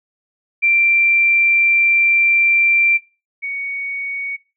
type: tone pair in turn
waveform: sine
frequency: 2358 / 2234 Hz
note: D7 / C#7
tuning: +6 / +13 cents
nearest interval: minor second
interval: 93 cents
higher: first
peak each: -11 / -21 dBFS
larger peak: first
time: 0.62-2.98 / 3.42-4.37 s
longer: first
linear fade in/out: 20 ms
effects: noise-tail reverb RT60 0.3 s tail -19 dB re dry